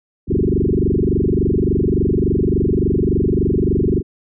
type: tone with frequency modulation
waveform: sine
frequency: 224.1 Hz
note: A3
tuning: 32 cents sharp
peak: -13 dBFS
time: 0.27-4.03 s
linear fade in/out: 50 ms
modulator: 23.5 Hz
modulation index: 7.8
effects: none